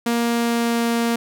sawtooth tone with pitch glide, 234.9 to 233.3 Hz, A#3 to A#3, +13 to +2 cents, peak -14 dBFS, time 0.06-1.16 s, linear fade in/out 5 ms, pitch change -11 cents, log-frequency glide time 0.31-0.88 s, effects none

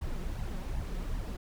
brown noise with flanger, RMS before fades -35 dBFS, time 0.01-1.37 s, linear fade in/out 10 ms, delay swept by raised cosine 1 to 5.5 ms, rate 2.6 Hz, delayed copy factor +0.6, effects none

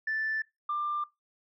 sine tone pair in turn, 1760 / 1190.1 Hz, A6 / D6, 0 / +23 cents, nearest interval perfect fifth, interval 677 cents, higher first, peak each -27 dBFS, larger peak neither, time 0.07-0.42 / 0.69-1.04 s, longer neither, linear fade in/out 5 ms, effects noise-tail reverb RT60 0.2 s tail -23 dB re dry + tanh soft clip ceiling -24 dBFS

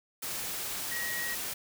sine tone in noise, 1900 Hz, A#6, 33 cents sharp, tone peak -34 dBFS, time 0.91-1.35 s, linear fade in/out 10 ms, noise white, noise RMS -36 dBFS, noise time 0.22-1.54 s, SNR -1 dB, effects none

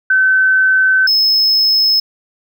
sine / triangle tone pair in turn, 1529 / 5188 Hz, G6 / E8, -44 / -28 cents, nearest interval octave + major sixth, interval 2116 cents, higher second, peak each -8 / -8 dBFS, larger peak neither, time 0.1-1.07 / 1.07-2 s, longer first, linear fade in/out 5 ms, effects none

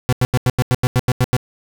40% pulse tone bursts, 125.3 Hz, B2, 25 cents sharp, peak -11 dBFS, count 11, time 0.09-1.366 s, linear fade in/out 0 ms, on 36 ms, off 88 ms, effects none

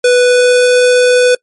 square tone with pitch glide, 493.7 to 496.6 Hz, B4 to B4, -1 to +9 cents, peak -6 dBFS, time 0.04-1.35 s, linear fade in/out 5 ms, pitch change +10 cents, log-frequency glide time 0.15-0.8 s, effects noise-tail reverb RT60 0.1 s tail -26 dB re dry + MP3 48 kbps

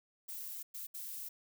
violet noise bursts at uneven times, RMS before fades -44 dBFS, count 3, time 0.28-0.63 / 0.74-0.87 / 0.94-1.29 s, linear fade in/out 10 ms, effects none

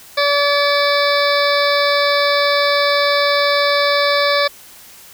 harmonic tone with a mistuned harmonic, 574 Hz, D5, 40 cents flat, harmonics 1 / 2 / 3 / 4 / 6 / 7 / 8 / 9, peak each -16 / -19 / -21 / -22 / -24 / -24 / -25 / -26 dBFS, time 0.17-4.48 s, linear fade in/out 10 ms, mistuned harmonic 6, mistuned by +58 cents, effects white hiss -41 dBFS RMS until 5.13 s

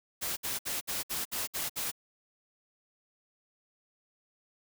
white noise bursts, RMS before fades -34 dBFS, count 8, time 0.21-1.917 s, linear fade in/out 20 ms, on 160 ms, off 61 ms, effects none

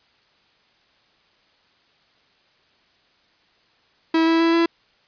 45% pulse tone with pitch steps, 325.1 / 328.3 / 331.5 / 334.8 Hz, E4 / E4 / E4 / E4, -24 / -7 / +10 / +27 cents, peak -15 dBFS, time 4.14-4.66 s, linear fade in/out 5 ms, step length 130 ms, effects white hiss -60 dBFS RMS until 5.07 s + resampled to 11025 Hz

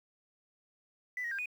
sine tone with pitch steps, 1991 / 1884 / 1595 / 2477 Hz, B6 / A#6 / G6 / D#7, +14 / +18 / +30 / -8 cents, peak -33 dBFS, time 1.17-1.458 s, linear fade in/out 2 ms, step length 72 ms, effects tanh soft clip ceiling -30 dBFS + 10-bit

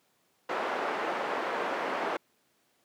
pink band-pass noise, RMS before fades -32 dBFS, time 0.49-2.17 s, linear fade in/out 5 ms, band 450 to 1500 Hz, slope 12 dB/octave, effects pink hiss -70 dBFS RMS until 2.84 s + high-pass 200 Hz 12 dB/octave

